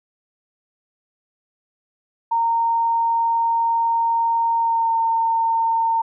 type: tone with pitch glide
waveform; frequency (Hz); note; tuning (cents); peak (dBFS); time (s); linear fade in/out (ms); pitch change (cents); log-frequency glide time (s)
sine; 922 to 910.9; A#5 to A#5; -19 to -40; -16; 2.31-6.02; 10; -21; 4.57-4.94
effects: none